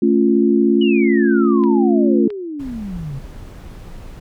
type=chord; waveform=sine; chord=A augmented; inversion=none; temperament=equal; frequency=220 / 277.2 / 349.2 Hz; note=A3 / C#4 / E#4; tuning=0 / 0 / 0 cents; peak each=-15 / -16 / -15 dBFS; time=0.02-2.28 s; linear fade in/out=5 ms
type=exponential sweep; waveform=sine; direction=down; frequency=2985 to 130 Hz; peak=-24 dBFS; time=0.81-3.19 s; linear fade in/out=5 ms
type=clicks; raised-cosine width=0.3 ms; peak=-22 dBFS; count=2; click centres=1.638 / 2.304 s
type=noise; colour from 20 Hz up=brown; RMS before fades=-34 dBFS; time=2.59-4.2 s; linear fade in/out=10 ms
effects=none